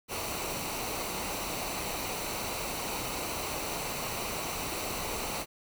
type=noise with comb filter; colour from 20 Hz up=pink; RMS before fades=-35 dBFS; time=0.08-5.46 s; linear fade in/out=50 ms; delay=0.59 ms; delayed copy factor=-0.55; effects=none